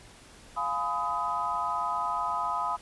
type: chord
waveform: sine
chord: F half-diminished seventh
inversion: none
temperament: just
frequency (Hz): 698.5 / 838.1 / 1005.8 / 1257.2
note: F5 / Ab5 / Cb6 / Eb6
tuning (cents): 0 / +16 / +31 / +18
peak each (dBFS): -36 / -35 / -31 / -31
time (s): 0.56-2.77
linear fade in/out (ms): 20
effects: pink hiss -52 dBFS RMS until 2.81 s + resampled to 24000 Hz